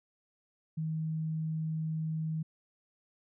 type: tone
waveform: sine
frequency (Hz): 158.5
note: D#3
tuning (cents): +32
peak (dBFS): -31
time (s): 0.77-2.43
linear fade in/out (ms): 10
effects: none